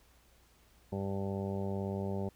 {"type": "harmonic tone", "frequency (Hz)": 98, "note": "G2", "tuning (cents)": 0, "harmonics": [1, 2, 3, 4, 5, 6, 7, 8, 9], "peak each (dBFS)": [-38, -37, -51, -40, -45, -44, -51, -50, -50], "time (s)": [0.92, 2.29], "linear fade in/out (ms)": 5, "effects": ["added 60 Hz sine -66 dBFS peak until 2.35 s", "pink hiss -66 dBFS RMS until 2.35 s"]}